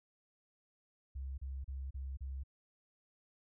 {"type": "tone bursts", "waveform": "sine", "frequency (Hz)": 67, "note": "C2", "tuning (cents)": 42, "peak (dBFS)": -39, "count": 5, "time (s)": [1.15, 2.436], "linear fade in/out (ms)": 10, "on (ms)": 230, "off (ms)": 34, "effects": []}